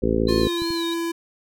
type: harmonic tone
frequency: 55.6 Hz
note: A1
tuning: 19 cents sharp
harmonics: 1 / 2 / 3 / 4 / 5 / 6 / 7 / 8 / 9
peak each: -27 / -29 / -31 / -25 / -26 / -28 / -24 / -27 / -27 dBFS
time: 0.02-0.48 s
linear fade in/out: 10 ms
type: clicks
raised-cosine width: 5 ms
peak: -24 dBFS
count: 4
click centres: 0.162 / 0.254 / 0.62 / 0.705 s
type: tone with vibrato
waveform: sine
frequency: 3993 Hz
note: B7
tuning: 18 cents sharp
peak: -29 dBFS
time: 0.27-0.94 s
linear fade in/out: 5 ms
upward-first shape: sine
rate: 2.9 Hz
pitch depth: 120 cents each way
type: tone with pitch glide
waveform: square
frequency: 351.9 to 335.6 Hz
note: F4 to E4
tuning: +13 to +31 cents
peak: -24 dBFS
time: 0.28-1.12 s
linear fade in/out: 10 ms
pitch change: -82 cents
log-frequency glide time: 0.41-0.66 s
effects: none